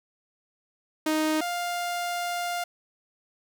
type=tone pair in turn; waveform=sawtooth; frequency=311.1 / 701.6 Hz; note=D#4 / F5; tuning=0 / +8 cents; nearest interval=octave + major second; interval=1408 cents; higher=second; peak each=-19 / -24 dBFS; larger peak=first; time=1.06-1.41 / 1.41-2.64 s; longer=second; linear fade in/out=5 ms; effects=none